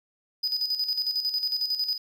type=tone with tremolo; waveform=triangle; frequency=4982 Hz; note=D#8; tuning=1 cent sharp; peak=-22 dBFS; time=0.43-1.98 s; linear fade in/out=10 ms; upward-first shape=square; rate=11 Hz; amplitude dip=60%; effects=none